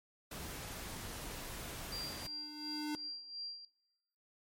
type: noise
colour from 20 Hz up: pink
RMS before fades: -45 dBFS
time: 0.31-2.27 s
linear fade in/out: 5 ms
type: tone with exponential growth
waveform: square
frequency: 299.7 Hz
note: D4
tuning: 35 cents sharp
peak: -35 dBFS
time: 1.75-2.95 s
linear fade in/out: 0 ms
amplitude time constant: 260 ms
type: tone with tremolo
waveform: sine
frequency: 4746 Hz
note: D8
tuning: 17 cents sharp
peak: -39 dBFS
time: 1.92-3.65 s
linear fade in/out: 2 ms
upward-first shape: sine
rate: 2.8 Hz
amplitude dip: 65%
effects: noise-tail reverb RT60 1.0 s tail -23 dB re dry + MP3 64 kbps